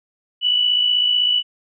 sine tone with amplitude modulation, 2960 Hz, F#7, in tune, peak -12 dBFS, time 0.41-1.43 s, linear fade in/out 50 ms, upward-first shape sine, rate 55.9 Hz, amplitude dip 50%, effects none

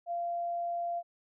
sine tone, 690 Hz, F5, 21 cents flat, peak -31 dBFS, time 0.06-1.03 s, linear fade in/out 50 ms, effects none

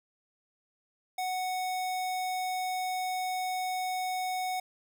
square tone, 740 Hz, F#5, in tune, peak -31 dBFS, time 1.18-4.6 s, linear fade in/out 5 ms, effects none

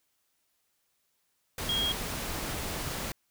sine tone in noise, 3265 Hz, G#7, 30 cents flat, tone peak -27 dBFS, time 1.69-1.92 s, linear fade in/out 2 ms, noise pink, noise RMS -35 dBFS, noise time 1.58-3.12 s, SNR +5 dB, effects white hiss -75 dBFS RMS until 3.3 s

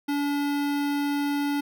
square tone with notch filter, 287 Hz, D4, 40 cents flat, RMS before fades -26 dBFS, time 0.08-1.61 s, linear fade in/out 10 ms, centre 7300 Hz, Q 1.5, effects none

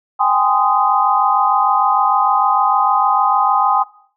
sine chord, Ab major seventh, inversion third, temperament equal with one note detuned, 784 / 830.6 / 1033.3 / 1244.5 Hz, G5 / Ab5 / C6 / Eb6, 0 / 0 / -22 / 0 cents, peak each -17 dBFS, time 0.19-3.84 s, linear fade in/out 20 ms, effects noise-tail reverb RT60 0.5 s tail -18 dB re dry

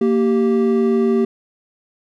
triangle tone pair together, 231.3 / 389.6 Hz, A#3 / G4, -13 / -11 cents, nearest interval major sixth, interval 902 cents, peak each -14 dBFS, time 0.01-1.25 s, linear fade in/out 5 ms, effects none

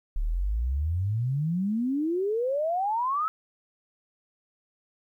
sine exponential sweep, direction up, 34.65 to 1318.5 Hz, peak -24 dBFS, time 0.16-3.28 s, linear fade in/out 0 ms, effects 11-bit

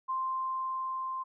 sine tone with level ramp, 1046.5 Hz, C6, in tune, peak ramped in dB -29 to -33 dBFS, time 0.08-1.24 s, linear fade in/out 20 ms, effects none

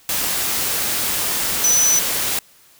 sine tone in noise, 5990 Hz, F#8, 20 cents sharp, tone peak -13 dBFS, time 1.64-1.99 s, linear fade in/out 2 ms, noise white, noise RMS -21 dBFS, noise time 0.09-2.39 s, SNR +5 dB, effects white hiss -51 dBFS RMS until 2.79 s

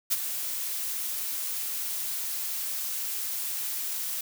blue noise with ADSR envelope, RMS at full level -23 dBFS, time 0.1-4.21 s, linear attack 23 ms, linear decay 33 ms, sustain -9 dB, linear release 4 ms, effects none

